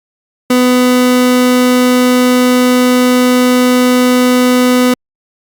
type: tone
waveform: 30% pulse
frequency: 250 Hz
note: B3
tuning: 21 cents sharp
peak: -4 dBFS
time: 0.5-4.94 s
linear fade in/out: 5 ms
effects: Opus 48 kbps